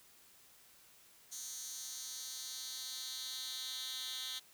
10% pulse tone with high-pass filter sweep, 257.4 Hz, C4, 28 cents flat, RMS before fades -44 dBFS, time 1.31-4.4 s, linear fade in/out 20 ms, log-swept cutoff 6200 to 3300 Hz, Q 2.4, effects white hiss -63 dBFS RMS until 4.53 s

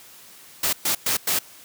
white noise bursts at uneven times, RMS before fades -22 dBFS, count 4, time 0.63-0.73 / 0.85-0.95 / 1.06-1.17 / 1.27-1.39 s, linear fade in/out 5 ms, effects white hiss -47 dBFS RMS until 1.64 s + high-pass 80 Hz 12 dB/octave

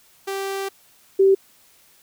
sawtooth / sine tone pair in turn, 390.8 / 387.7 Hz, G4 / G4, -5 / -19 cents, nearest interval unison, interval 14 cents, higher first, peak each -21 / -11 dBFS, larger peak second, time 0.27-0.69 / 1.19-1.35 s, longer first, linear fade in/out 10 ms, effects white hiss -55 dBFS RMS until 2.02 s

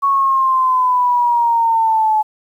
sine exponential sweep, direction down, 1114 to 856 Hz, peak -11 dBFS, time 0.02-2.23 s, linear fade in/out 20 ms, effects 8-bit

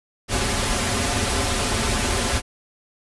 pink noise with comb filter, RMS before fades -22 dBFS, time 0.28-2.42 s, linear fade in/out 50 ms, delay 6.3 ms, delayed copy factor -0.7, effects resampled to 24000 Hz

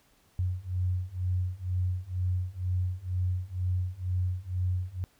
sine beating tone pair, 90 / 92.1 Hz, F#2 / F#2, -47 / -7 cents, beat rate 2.1 Hz, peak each -31 / -30 dBFS, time 0.39-5.04 s, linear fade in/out 0 ms, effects pink hiss -65 dBFS RMS until 5.19 s

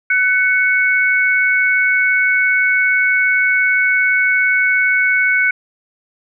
sine tone pair together, 1502.9 / 2217 Hz, F#6 / C#7, +27 / 0 cents, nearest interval perfect fifth, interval 673 cents, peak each -14 dBFS, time 0.1-5.51 s, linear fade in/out 5 ms, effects none

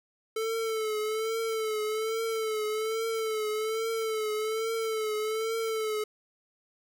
square tone with vibrato, 439.7 Hz, A4, 1 cent flat, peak -29 dBFS, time 0.36-6.04 s, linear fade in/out 5 ms, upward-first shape triangle, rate 1.2 Hz, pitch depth 60 cents each way, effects none

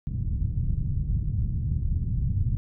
white low-pass noise, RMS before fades -26 dBFS, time 0.07-2.57 s, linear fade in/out 0 ms, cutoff 130 Hz, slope 24 dB/octave, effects none

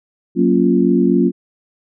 sine chord, Gb major seventh, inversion none, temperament equal, 185 / 233.1 / 277.2 / 349.2 Hz, Gb3 / Bb3 / Db4 / F4, 0 / 0 / 0 / 0 cents, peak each -16 dBFS, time 0.35-1.32 s, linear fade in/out 50 ms, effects none

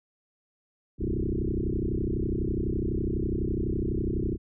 sine tone with frequency modulation, 138.59 Hz, C#3, in tune, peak -25 dBFS, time 0.98-4.38 s, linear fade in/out 50 ms, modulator 32 Hz, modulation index 7.7, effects none

